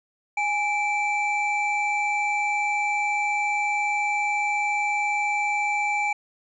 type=tone pair together; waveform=triangle; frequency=828.8 / 2332 Hz; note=G#5 / D7; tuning=-4 / -13 cents; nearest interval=octave + tritone; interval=1791 cents; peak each=-23 dBFS; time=0.37-6.13 s; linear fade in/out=5 ms; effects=resampled to 22050 Hz